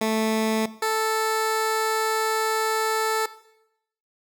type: tone pair in turn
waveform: 15% pulse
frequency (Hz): 220 / 440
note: A3 / A4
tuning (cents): 0 / 0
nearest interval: octave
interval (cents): 1200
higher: second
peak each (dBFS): -15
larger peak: neither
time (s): 0.01-0.66 / 0.82-3.26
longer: second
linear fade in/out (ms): 5
effects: noise-tail reverb RT60 0.8 s tail -17 dB re dry